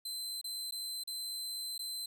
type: tone with dropouts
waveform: sawtooth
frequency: 4074 Hz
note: C8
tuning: 47 cents flat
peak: -35 dBFS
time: 0.05-2.06 s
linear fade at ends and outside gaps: 5 ms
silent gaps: 0.414-0.442 / 0.71-0.721 / 1.037-1.074 / 1.78-1.791 s
effects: none